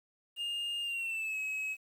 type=tone with pitch glide; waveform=triangle; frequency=2825 to 2561 Hz; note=F7 to D#7; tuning=+19 to +49 cents; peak=-32 dBFS; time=0.36-1.77 s; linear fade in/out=50 ms; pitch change=-170 cents; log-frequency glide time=0.82-1.38 s; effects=10-bit